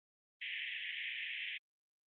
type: band-pass noise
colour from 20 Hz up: pink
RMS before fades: -42 dBFS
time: 0.41-1.58 s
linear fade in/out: 10 ms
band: 1800 to 3300 Hz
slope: 96 dB/octave
effects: Opus 24 kbps